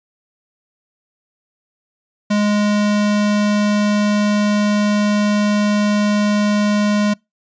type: tone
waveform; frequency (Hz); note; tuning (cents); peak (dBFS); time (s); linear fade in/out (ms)
square; 207.7; G#3; 0; -14; 2.3-7.14; 10
effects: noise-tail reverb RT60 0.2 s tail -26 dB re dry + resampled to 16000 Hz